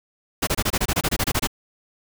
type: noise bursts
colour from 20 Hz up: pink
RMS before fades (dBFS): -21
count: 14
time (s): 0.42-1.473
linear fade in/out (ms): 10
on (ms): 52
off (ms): 25
effects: none